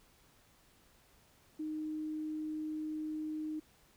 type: tone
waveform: sine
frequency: 309.1 Hz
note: D#4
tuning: 11 cents flat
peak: -36 dBFS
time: 1.59-3.6 s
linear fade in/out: 10 ms
effects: pink hiss -66 dBFS RMS until 3.96 s